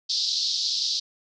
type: band-pass noise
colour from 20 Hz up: white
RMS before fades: -26 dBFS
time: 0.09-1 s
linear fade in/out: 10 ms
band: 3800 to 5200 Hz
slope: 48 dB/octave
effects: none